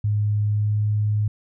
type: tone with pitch glide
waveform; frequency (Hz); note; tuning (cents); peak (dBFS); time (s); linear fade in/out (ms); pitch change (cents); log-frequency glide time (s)
sine; 104.6 to 105.39; G#2 to G#2; +13 to +26; -18; 0.04-1.28; 5; +13; 0.46-0.78
effects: none